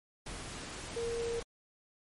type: tone in noise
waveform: sine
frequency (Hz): 466.2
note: A#4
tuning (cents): 0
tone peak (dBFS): -33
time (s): 0.96-1.4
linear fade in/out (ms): 5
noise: pink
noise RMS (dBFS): -43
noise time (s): 0.26-1.43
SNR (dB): +7
effects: MP3 48 kbps